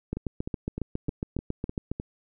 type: two click trains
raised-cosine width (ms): 3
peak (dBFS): -19 / -16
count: 7 / 14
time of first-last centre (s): 0.17-1.999 / 0.13-1.916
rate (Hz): 3.28 / 7.28
effects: none